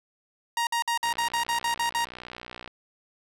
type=tone bursts; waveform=sawtooth; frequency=938 Hz; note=A#5; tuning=11 cents sharp; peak=-20 dBFS; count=10; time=0.57-2.047 s; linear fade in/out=2 ms; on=100 ms; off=53 ms
type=click train; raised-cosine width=0.3 ms; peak=-23 dBFS; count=101; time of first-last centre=1.04-2.677 s; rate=61.1 Hz
effects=low-pass 12000 Hz 12 dB/octave